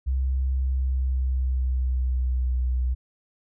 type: tone with pitch glide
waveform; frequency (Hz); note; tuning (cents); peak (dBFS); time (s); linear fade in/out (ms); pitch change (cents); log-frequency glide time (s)
sine; 65.5 to 62.58; C2 to B1; +2 to +24; -21; 0.06-2.95; 20; -78; 0.58-2.57
effects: none